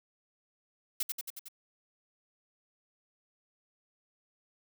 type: noise with echo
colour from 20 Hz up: blue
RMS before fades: -31 dBFS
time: 1-1.03 s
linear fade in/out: 5 ms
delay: 91 ms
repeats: 5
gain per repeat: -3 dB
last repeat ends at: 1.485 s
effects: none